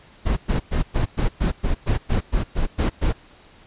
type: noise bursts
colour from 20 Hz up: brown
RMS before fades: -19 dBFS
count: 13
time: 0.25-3.13 s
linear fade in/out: 20 ms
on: 120 ms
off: 110 ms
effects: pink hiss -50 dBFS RMS until 3.66 s + resampled to 8000 Hz